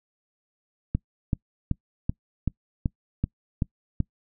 click train, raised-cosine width 5 ms, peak -11 dBFS, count 9, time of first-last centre 0.95-4.003 s, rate 2.62 Hz, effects noise-tail reverb RT60 0.1 s tail -25 dB re dry

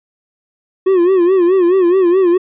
triangle tone with vibrato, 363.6 Hz, F#4, 30 cents flat, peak -6 dBFS, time 0.86-2.38 s, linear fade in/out 10 ms, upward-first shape sine, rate 4.7 Hz, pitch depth 110 cents each way, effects resampled to 8000 Hz

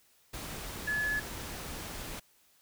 sine tone in noise, 1709 Hz, G#6, 49 cents sharp, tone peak -29 dBFS, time 0.87-1.2 s, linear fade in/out 10 ms, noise pink, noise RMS -41 dBFS, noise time 0.33-2.2 s, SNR +9 dB, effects white hiss -66 dBFS RMS until 2.61 s

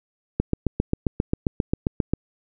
click train, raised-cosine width 3 ms, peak -7 dBFS, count 14, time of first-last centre 0.4-2.136 s, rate 7.49 Hz, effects none

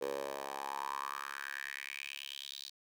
10% pulse tone with high-pass filter sweep, 69.3 Hz, C#2, in tune, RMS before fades -42 dBFS, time 0.01-2.7 s, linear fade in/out 10 ms, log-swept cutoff 480 to 4200 Hz, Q 5.1, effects none

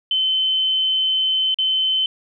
sine tone with dropouts, 3064 Hz, G7, 40 cents flat, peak -16 dBFS, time 0.11-2.06 s, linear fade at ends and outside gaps 2 ms, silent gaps 1.544-1.586 s, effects none

